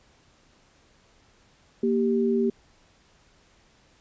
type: tone pair together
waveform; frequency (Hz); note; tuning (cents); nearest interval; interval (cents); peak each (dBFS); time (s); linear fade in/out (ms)
sine; 233.1 / 392; A#3 / G4; 0 / 0; major sixth; 900; -23; 1.83-2.5; 5
effects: pink hiss -60 dBFS RMS until 4 s + resampled to 16000 Hz